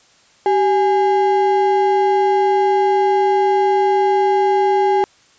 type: ring-modulated tone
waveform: triangle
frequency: 608 Hz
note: D#5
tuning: 40 cents flat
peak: -7 dBFS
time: 0.46-5.04 s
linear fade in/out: 0 ms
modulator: 221 Hz
effects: white hiss -52 dBFS RMS until 5.38 s + resampled to 16000 Hz